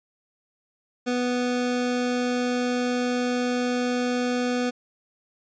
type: tone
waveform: 25% pulse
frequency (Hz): 246.9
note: B3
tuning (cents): 0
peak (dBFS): -19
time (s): 1.06-4.71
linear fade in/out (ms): 20
effects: resampled to 16000 Hz